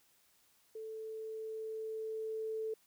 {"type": "tone with level ramp", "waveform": "sine", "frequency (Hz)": 440, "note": "A4", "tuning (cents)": 0, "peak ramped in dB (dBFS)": [-42, -35], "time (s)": [0.75, 2.74], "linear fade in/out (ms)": 5, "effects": ["white hiss -70 dBFS RMS until 2.86 s"]}